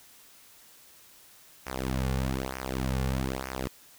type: tone with flanger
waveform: sawtooth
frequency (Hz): 65.41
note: C2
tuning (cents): 0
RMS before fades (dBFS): -31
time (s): 1.66-3.68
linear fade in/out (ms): 10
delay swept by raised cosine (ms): 0.25 to 3.15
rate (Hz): 1.1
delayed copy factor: -0.85
effects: white hiss -55 dBFS RMS until 3.98 s